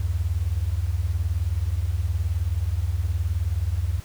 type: beating tone pair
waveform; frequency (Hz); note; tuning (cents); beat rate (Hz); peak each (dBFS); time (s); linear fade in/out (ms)
sine; 72.7 / 91.7; D2 / F#2; -17 / -15; 19; -25 / -24; 0-4; 5
effects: pink hiss -47 dBFS RMS until 4.04 s